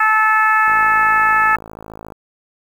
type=harmonic tone; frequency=435 Hz; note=A4; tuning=20 cents flat; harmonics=2 / 3 / 4 / 5 / 6; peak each=-18 / -14 / -15 / -25 / -26 dBFS; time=0-1.56 s; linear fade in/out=5 ms
type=click train; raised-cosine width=1 ms; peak=-19 dBFS; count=79; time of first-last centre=0.68-2.122 s; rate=54.1 Hz
effects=7-bit